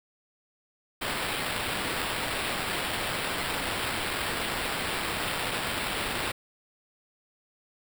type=noise with sample-and-hold; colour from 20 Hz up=blue; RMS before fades=-31 dBFS; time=1.01-6.32 s; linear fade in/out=10 ms; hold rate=6300 Hz; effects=none